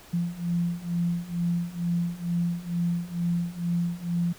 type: beating tone pair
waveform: sine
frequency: 171.2 / 173.4 Hz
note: F3 / F3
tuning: -34 / -12 cents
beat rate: 2.2 Hz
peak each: -29 / -27 dBFS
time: 0.13-4.33 s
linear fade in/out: 10 ms
effects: pink hiss -50 dBFS RMS until 4.38 s